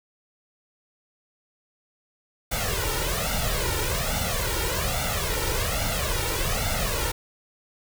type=noise with flanger; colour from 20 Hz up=pink; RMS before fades=-26 dBFS; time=2.51-7.12 s; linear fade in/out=10 ms; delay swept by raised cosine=1.4 to 2.18 ms; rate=1.2 Hz; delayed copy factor=+0.85; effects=none